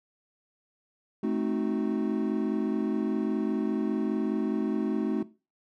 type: chord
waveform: triangle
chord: A diminished seventh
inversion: none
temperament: equal with one note detuned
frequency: 216.6 / 261.6 / 311.1 / 370 Hz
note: A3 / C4 / Eb4 / Gb4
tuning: -27 / 0 / 0 / 0 cents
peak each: -27 / -30 / -30 / -30 dBFS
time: 1.23-5.23 s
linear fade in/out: 5 ms
effects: noise-tail reverb RT60 0.3 s tail -17 dB re dry